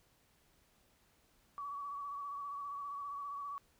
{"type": "tone with vibrato", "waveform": "sine", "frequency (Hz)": 1135, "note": "C#6", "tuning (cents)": 41, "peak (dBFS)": -40, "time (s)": [1.58, 3.58], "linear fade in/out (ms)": 0, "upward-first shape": "sine", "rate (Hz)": 15, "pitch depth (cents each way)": 34, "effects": ["pink hiss -71 dBFS RMS until 3.79 s"]}